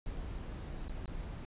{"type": "noise with dropouts", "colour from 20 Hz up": "brown", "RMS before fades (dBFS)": -41, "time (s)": [0.06, 1.45], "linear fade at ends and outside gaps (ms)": 0, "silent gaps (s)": [[0.882, 0.896], [1.057, 1.079]], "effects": ["resampled to 8000 Hz"]}